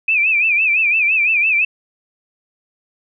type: tone with vibrato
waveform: sine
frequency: 2492 Hz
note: D#7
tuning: 2 cents sharp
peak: -12 dBFS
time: 0.08-1.65 s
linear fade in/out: 5 ms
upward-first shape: sine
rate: 5.9 Hz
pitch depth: 120 cents each way
effects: none